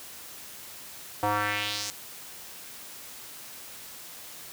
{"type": "tone with band-pass filter sweep", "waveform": "square", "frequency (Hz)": 103.83, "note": "G#2", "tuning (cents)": 0, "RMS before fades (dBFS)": -29, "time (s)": [1.23, 1.9], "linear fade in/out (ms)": 0, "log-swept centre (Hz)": [800, 6900], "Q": 2.1, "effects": ["white hiss -44 dBFS RMS until 4.52 s", "high-pass 60 Hz 12 dB/octave"]}